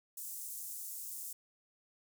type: high-pass noise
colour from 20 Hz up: pink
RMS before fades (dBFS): -44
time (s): 0.17-1.33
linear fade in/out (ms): 5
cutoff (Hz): 7700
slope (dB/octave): 24
effects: none